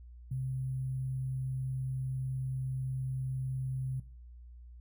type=tone with sample-and-hold; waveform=sine; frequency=130.81 Hz; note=C3; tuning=in tune; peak=-32 dBFS; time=0.31-4 s; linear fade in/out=5 ms; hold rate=11025 Hz; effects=noise-tail reverb RT60 0.4 s tail -18 dB re dry + added 60 Hz sine -48 dBFS peak until 4.8 s